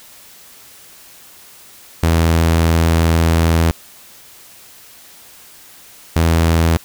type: tone pair in turn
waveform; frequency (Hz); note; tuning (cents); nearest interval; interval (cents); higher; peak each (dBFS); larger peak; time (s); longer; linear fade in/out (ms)
sawtooth; 82.41 / 82.41; E2 / E2; 0 / 0; unison; 0; neither; -7; neither; 2.03-3.71 / 6.16-6.77; first; 0
effects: white hiss -42 dBFS RMS until 6.84 s